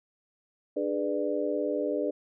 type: harmonic tone with a mistuned harmonic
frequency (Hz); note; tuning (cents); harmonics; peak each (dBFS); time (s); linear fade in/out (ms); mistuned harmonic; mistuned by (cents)
99.1; G2; +19; 3 / 4 / 5 / 6; -32 / -32 / -32 / -32; 0.76-2.11; 10; 4; +78
effects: none